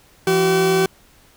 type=tone pair together; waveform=40% pulse; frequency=169.85 / 381.3 Hz; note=F3 / G4; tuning=-48 / -48 cents; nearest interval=octave + major second; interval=1400 cents; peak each=-21 / -14 dBFS; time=0.27-0.86 s; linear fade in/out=2 ms; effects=pink hiss -52 dBFS RMS until 1.36 s